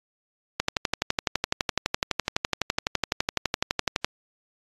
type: click train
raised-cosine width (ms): 0.2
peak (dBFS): -5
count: 42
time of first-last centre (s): 0.6-4.045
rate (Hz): 11.9
effects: AAC 32 kbps